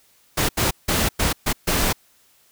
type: noise bursts at uneven times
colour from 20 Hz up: pink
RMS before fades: -20 dBFS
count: 6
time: 0.37-0.49 / 0.57-0.71 / 0.88-1.09 / 1.19-1.33 / 1.46-1.53 / 1.67-1.93 s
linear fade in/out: 10 ms
effects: white hiss -58 dBFS RMS until 2.51 s